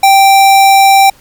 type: tone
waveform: square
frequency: 783 Hz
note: G5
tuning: 2 cents flat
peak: -3 dBFS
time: 0.03-1.1 s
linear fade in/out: 5 ms
effects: pink hiss -43 dBFS RMS until 1.2 s + MP3 96 kbps